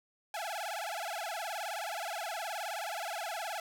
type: tone with vibrato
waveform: sawtooth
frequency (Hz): 750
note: F#5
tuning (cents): +23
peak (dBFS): -32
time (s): 0.34-3.6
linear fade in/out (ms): 2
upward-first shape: sine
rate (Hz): 19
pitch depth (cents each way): 240
effects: none